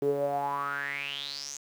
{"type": "tone with band-pass filter sweep", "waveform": "sawtooth", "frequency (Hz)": 141.3, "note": "C#3", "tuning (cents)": 34, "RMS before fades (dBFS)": -32, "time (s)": [0.02, 1.57], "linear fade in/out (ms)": 0, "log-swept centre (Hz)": [380, 6800], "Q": 9, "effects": ["9-bit"]}